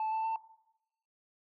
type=tone with pitch steps; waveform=sine; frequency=874 / 883.6 / 893.4 Hz; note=A5 / A5 / A5; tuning=-12 / +7 / +26 cents; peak=-28 dBFS; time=0-0.36 s; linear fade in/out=2 ms; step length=120 ms; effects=noise-tail reverb RT60 0.8 s tail -18 dB re dry + tanh soft clip ceiling -29 dBFS